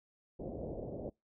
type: low-pass noise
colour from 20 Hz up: white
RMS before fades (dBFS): -42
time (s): 0.39-1.1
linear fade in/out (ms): 10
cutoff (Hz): 640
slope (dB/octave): 48
effects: noise-tail reverb RT60 0.2 s tail -25 dB re dry